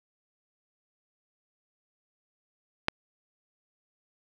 click, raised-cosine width 0.3 ms, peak -7 dBFS, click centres 2.884 s, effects none

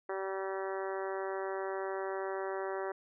harmonic tone, 192.4 Hz, G3, 32 cents flat, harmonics 2 / 3 / 4 / 5 / 6 / 7 / 8 / 9 / 10, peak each -37 / -41 / -43 / -45 / -47 / -48 / -49 / -50 / -51 dBFS, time 0.09-2.92 s, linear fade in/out 5 ms, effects none

